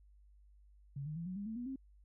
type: tone with pitch steps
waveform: sine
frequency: 139.5 / 153.01 / 167.82 / 184.07 / 201.9 / 221.4 / 242.9 / 266.4 Hz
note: C#3 / D#3 / E3 / F#3 / G#3 / A3 / B3 / C4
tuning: +11 / -29 / +31 / -9 / -49 / +11 / -29 / +31 cents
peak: -39 dBFS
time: 0.96-1.76 s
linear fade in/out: 5 ms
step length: 100 ms
effects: added 50 Hz sine -60 dBFS peak until 2.04 s